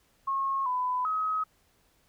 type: tone with pitch steps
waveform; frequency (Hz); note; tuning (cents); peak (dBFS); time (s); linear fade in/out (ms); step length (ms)
sine; 1086 / 1001 / 1271; C#6 / B5 / D#6; -36 / +23 / +36; -26; 0.27-1.44; 10; 390
effects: pink hiss -67 dBFS RMS until 2.08 s